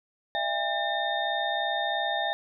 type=tone cluster; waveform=sine; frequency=611 / 674 / 809 / 1797 / 3661 Hz; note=D#5 / E5 / G#5 / A6 / A#7; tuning=-32 / +38 / -46 / +36 / -32 cents; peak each=-36 / -32 / -30 / -32 / -33 dBFS; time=0.35-2.33 s; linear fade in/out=0 ms; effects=none